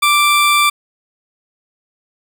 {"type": "tone", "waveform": "20% pulse", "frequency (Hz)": 1174.7, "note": "D6", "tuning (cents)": 0, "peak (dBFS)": -5, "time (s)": [0.02, 0.7], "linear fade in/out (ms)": 10, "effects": []}